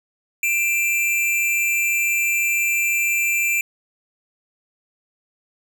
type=tone pair together; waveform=square; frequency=2364 / 2646 Hz; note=D7 / E7; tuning=+11 / +6 cents; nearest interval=major second; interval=195 cents; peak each=-19 / -27 dBFS; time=0.43-3.61 s; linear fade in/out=2 ms; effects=none